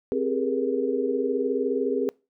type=tone cluster; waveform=sine; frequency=263.4 / 401.8 / 421.2 / 475.5 Hz; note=C4 / G4 / G#4 / A#4; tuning=+12 / +43 / +24 / +34 cents; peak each=-28 dBFS; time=0.12-2.09 s; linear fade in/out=0 ms; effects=noise-tail reverb RT60 0.3 s tail -25 dB re dry